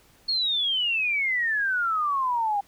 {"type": "exponential sweep", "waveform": "sine", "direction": "down", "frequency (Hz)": [4369, 793], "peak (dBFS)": -22, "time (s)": [0.28, 2.61], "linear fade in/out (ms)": 10, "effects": ["pink hiss -58 dBFS RMS until 2.67 s"]}